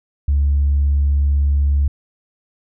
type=tone; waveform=sine; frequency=71 Hz; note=C#2; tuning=42 cents sharp; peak=-11 dBFS; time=0.28-1.88 s; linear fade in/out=5 ms; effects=tanh soft clip ceiling -9 dBFS